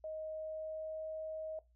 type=tone with pitch glide; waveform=sine; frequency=627 to 630.6 Hz; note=D#5 to D#5; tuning=+13 to +23 cents; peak=-40 dBFS; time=0.04-1.59 s; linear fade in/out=2 ms; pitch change=+10 cents; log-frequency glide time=0.32-1.05 s; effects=noise-tail reverb RT60 0.2 s tail -17 dB re dry + added 59 Hz sine -66 dBFS peak until 1.75 s